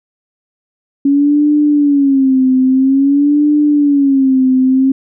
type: tone with vibrato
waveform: sine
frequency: 277.2 Hz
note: C#4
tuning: in tune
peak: -7 dBFS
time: 1.05-4.92 s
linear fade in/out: 5 ms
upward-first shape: sine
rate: 0.5 Hz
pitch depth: 120 cents each way
effects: none